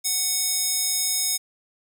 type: tone with high-pass filter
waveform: square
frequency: 741 Hz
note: F#5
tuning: 2 cents sharp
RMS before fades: -24 dBFS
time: 0.04-1.38 s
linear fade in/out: 20 ms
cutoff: 6200 Hz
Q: 1.2
effects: none